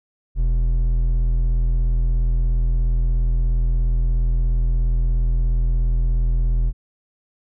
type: tone with hard clipping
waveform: sine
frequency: 41.51 Hz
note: E1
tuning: 13 cents sharp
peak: -17 dBFS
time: 0.35-6.73 s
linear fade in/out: 50 ms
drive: 6 dB
effects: none